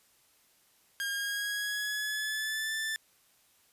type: tone with pitch glide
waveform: sawtooth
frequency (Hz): 1618 to 1764.4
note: G#6 to A6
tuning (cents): -46 to +4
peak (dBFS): -28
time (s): 1-2.96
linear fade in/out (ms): 0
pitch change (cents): +150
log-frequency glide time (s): 1.11-2.73
effects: white hiss -66 dBFS RMS until 3.72 s + resampled to 32000 Hz